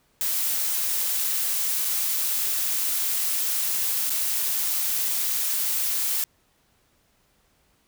blue noise with dropouts, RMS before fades -25 dBFS, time 0.21-6.24 s, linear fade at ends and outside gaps 0 ms, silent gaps 1.847-1.851 / 4.096-4.103 s, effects pink hiss -65 dBFS RMS until 7.87 s

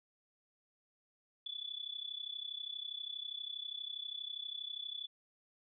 sine tone with amplitude modulation, 3453 Hz, A7, 33 cents flat, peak -37 dBFS, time 1.46-5.07 s, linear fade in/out 5 ms, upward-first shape sine, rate 32.4 Hz, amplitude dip 85%, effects none

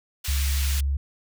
pink high-pass noise, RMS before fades -32 dBFS, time 0.24-0.81 s, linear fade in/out 10 ms, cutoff 2300 Hz, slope 12 dB/octave
sine tone, 69.4 Hz, C#2, 3 cents sharp, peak -21 dBFS, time 0.28-0.97 s, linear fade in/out 5 ms
effects none

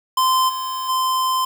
square tone with level steps, 1035 Hz, C6, 19 cents flat, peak -15 / -24 / -18 dBFS, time 0.17-1.45 s, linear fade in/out 5 ms, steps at 0.48 / 0.88 s, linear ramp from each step 20 ms, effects 7-bit

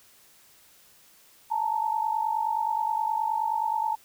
sine tone pair together, 865 / 914.5 Hz, A5 / A#5, -30 / -33 cents, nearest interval minor second, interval 97 cents, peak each -27 dBFS, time 1.5-3.96 s, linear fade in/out 20 ms, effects white hiss -57 dBFS RMS until 4.04 s

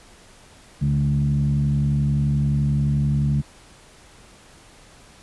15% pulse tone with low-pass filter, 71.5 Hz, D2, 46 cents flat, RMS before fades -20 dBFS, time 0.81-3.42 s, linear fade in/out 20 ms, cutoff 170 Hz, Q 9.5, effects pink hiss -49 dBFS RMS until 5.22 s + resampled to 24000 Hz

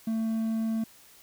triangle tone, 223.2 Hz, A3, 25 cents sharp, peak -24 dBFS, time 0.07-0.84 s, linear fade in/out 5 ms, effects white hiss -55 dBFS RMS until 1.22 s

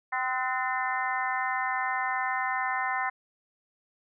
harmonic tone with a mistuned harmonic, 257.3 Hz, C4, 29 cents flat, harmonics 3 / 4 / 5 / 6 / 7 / 8, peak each -32 / -32 / -37 / -38 / -32 / -36 dBFS, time 0.12-3.1 s, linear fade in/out 10 ms, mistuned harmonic 6, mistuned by -77 cents, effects none

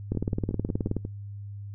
two click trains, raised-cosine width 3 ms, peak -21 / -14 dBFS, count 6 / 17, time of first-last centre 0.15-1.051 / 0.12-0.967 s, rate 5.55 / 18.9 Hz, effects noise-tail reverb RT60 0.2 s tail -25 dB re dry + added 101 Hz sine -36 dBFS peak until 1.74 s

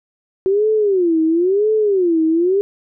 sine tone with vibrato, 372.4 Hz, F#4, 11 cents sharp, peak -12 dBFS, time 0.46-2.61 s, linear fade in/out 0 ms, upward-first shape sine, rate 0.98 Hz, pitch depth 270 cents each way, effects none

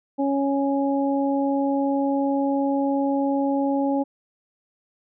harmonic tone, 277.2 Hz, C#4, in tune, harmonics 1 / 2 / 3, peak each -21 / -26 / -28 dBFS, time 0.18-4.04 s, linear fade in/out 20 ms, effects none

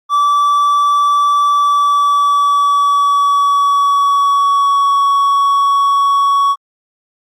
triangle tone with pitch glide, 1158 to 1119.2 Hz, D6 to C#6, -25 to +16 cents, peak -7 dBFS, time 0.09-6.56 s, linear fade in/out 50 ms, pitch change -59 cents, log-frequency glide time 1.49-5.02 s, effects Opus 48 kbps

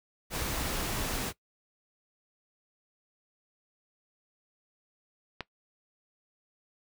pink noise, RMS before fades -33 dBFS, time 0.3-1.33 s, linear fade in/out 50 ms
click, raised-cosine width 0.3 ms, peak -18 dBFS, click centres 5.407 s
effects noise-tail reverb RT60 0.1 s tail -19 dB re dry

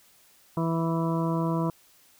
harmonic tone, 164.81 Hz, E3, in tune, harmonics 1 / 2 / 3 / 4 / 6 / 7 / 8, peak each -26 / -30 / -36 / -35 / -33 / -40 / -44 dBFS, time 0.57-1.7 s, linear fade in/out 2 ms, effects white hiss -59 dBFS RMS until 2.19 s

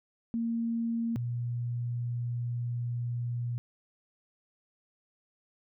sine tone pair in turn, 230.7 / 120.14 Hz, A#3 / B2, -18 / -47 cents, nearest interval major seventh, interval 1129 cents, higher first, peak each -28 / -30 dBFS, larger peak first, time 0.34-1.16 / 1.16-3.58 s, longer second, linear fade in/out 0 ms, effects none

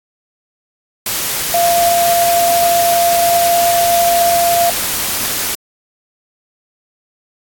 sine tone in noise, 690 Hz, F5, 21 cents flat, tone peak -10 dBFS, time 1.54-4.7 s, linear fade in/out 2 ms, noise white, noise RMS -18 dBFS, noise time 1.06-5.55 s, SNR +5 dB, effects AAC 64 kbps

